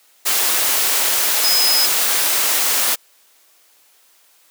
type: tone in noise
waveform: sine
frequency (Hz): 5080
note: D#8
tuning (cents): +35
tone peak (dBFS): -15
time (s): 1.43-1.87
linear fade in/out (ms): 20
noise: white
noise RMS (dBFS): -17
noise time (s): 0.25-2.96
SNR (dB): -1
effects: white hiss -54 dBFS RMS until 4.5 s + high-pass 400 Hz 12 dB/octave